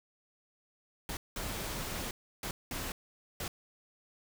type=noise bursts at uneven times; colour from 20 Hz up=pink; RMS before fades=-38 dBFS; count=5; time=1.09-1.17 / 1.36-2.11 / 2.43-2.51 / 2.71-2.92 / 3.4-3.48 s; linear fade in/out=2 ms; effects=none